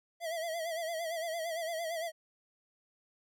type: tone with vibrato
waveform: square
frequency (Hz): 659.3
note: E5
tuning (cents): 0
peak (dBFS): -35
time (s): 0.2-2.12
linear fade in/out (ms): 50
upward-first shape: sine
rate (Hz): 8.8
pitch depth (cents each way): 76
effects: none